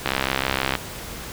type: click train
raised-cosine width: 0.3 ms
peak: -4 dBFS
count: 47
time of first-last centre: 0.06-0.753 s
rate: 66.4 Hz
effects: pink hiss -35 dBFS RMS until 1.32 s